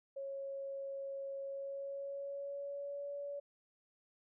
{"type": "tone with pitch glide", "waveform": "sine", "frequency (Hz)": [549, 569.3], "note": ["C#5", "C#5"], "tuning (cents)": [-17, 46], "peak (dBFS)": -40, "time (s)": [0.16, 3.4], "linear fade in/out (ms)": 10, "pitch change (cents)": 63, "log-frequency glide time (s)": [1.42, 3.12], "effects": []}